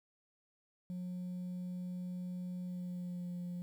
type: tone with pitch glide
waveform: sine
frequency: 180 to 176.81 Hz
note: F#3 to F3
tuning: -47 to +22 cents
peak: -36 dBFS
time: 0.9-3.62 s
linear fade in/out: 0 ms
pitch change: -31 cents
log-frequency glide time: 2.67-3.3 s
effects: tanh soft clip ceiling -38 dBFS + 11-bit